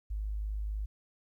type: tone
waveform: sine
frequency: 51.91 Hz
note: G#1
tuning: in tune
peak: -32 dBFS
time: 0.1-0.86 s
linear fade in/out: 10 ms
effects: 12-bit